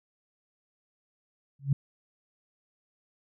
sine tone with exponential growth, 138.59 Hz, C#3, in tune, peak -17 dBFS, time 1.59-1.73 s, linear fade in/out 5 ms, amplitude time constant 29 ms, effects none

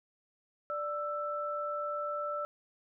sine tone pair together, 589 / 1326 Hz, D5 / E6, +5 / +10 cents, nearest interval octave + major second, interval 1405 cents, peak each -36 / -35 dBFS, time 0.7-2.45 s, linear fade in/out 0 ms, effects none

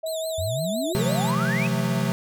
sine tone with pitch glide, 642 to 649.8 Hz, E5 to E5, -46 to -25 cents, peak -26 dBFS, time 0.03-0.93 s, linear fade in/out 10 ms, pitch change +21 cents, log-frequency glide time 0.19-0.73 s
20% pulse tone with vibrato, 3800 Hz, A#7, 33 cents sharp, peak -28 dBFS, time 0.06-1.31 s, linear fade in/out 5 ms, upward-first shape triangle, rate 5.8 Hz, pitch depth 190 cents each way
sine exponential sweep, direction up, 82.41 to 2639 Hz, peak -26 dBFS, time 0.38-1.67 s, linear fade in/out 5 ms
square chord, F# half-diminished seventh, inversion second, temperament equal with one note detuned, 130.81 / 164.81 / 181.4 / 220 Hz, C3 / E3 / F#3 / A3, 0 / 0 / -34 / 0 cents, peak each -27 / -30 / -27 / -29 dBFS, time 0.95-2.12 s, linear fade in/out 0 ms
effects none

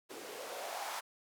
blue noise with band-pass filter sweep, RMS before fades -43 dBFS, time 0.09-1.01 s, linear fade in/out 20 ms, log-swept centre 350 to 940 Hz, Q 3.2, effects none

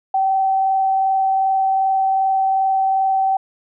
sine tone with frequency modulation, 770 Hz, G5, 31 cents flat, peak -14 dBFS, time 0.14-3.37 s, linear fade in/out 5 ms, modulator 22.6 Hz, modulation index 0.27, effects none

